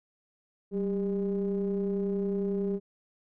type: ring-modulated tone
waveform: triangle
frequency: 103.83 Hz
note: G#2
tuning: in tune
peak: -22 dBFS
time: 0.71-2.8 s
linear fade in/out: 50 ms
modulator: 296 Hz
effects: none